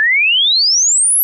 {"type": "exponential sweep", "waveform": "sine", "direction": "up", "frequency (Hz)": [1700, 11930], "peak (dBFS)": -9, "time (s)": [0, 1.23], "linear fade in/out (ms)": 0, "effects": []}